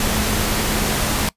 sine tone in noise, 213.2 Hz, G#3, 46 cents sharp, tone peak -27 dBFS, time 0-1.29 s, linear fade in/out 2 ms, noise pink, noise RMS -20 dBFS, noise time 0-1.29 s, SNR -10 dB, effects noise-tail reverb RT60 0.1 s tail -21 dB re dry + resampled to 32000 Hz

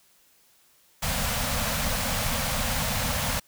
pink band-stop noise, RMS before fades -27 dBFS, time 1.02-3.4 s, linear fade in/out 10 ms, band 260 to 480 Hz, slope 96 dB/octave, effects white hiss -61 dBFS RMS until 3.47 s

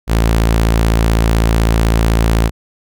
sawtooth tone, 55.9 Hz, A1, 28 cents sharp, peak -6 dBFS, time 0.07-2.51 s, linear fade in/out 50 ms, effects none

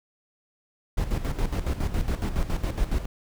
brown noise with tremolo, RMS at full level -24 dBFS, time 0.97-3.06 s, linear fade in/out 10 ms, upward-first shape square, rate 7.2 Hz, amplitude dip 65%, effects none

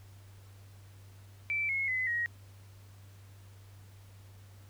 sine tone with pitch steps, 2328 / 2172 / 2027 / 1890.9 Hz, D7 / C#7 / B6 / A#6, -16 / -36 / +45 / +24 cents, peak -29 dBFS, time 1.5-2.26 s, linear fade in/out 0 ms, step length 190 ms, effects added 98 Hz sine -51 dBFS peak until 4.69 s + pink hiss -62 dBFS RMS until 4.69 s

